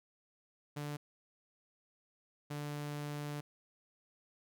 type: tone bursts at uneven times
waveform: sawtooth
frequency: 146.83 Hz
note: D3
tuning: in tune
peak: -35 dBFS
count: 2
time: 0.76-0.97 / 2.5-3.41 s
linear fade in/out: 10 ms
effects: none